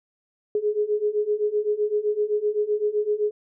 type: beating tone pair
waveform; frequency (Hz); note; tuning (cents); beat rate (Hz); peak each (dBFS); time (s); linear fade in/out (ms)
sine; 415.3 / 423.1; G#4 / G#4; 0 / +32; 7.8; -25 / -23; 0.55-3.31; 2
effects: none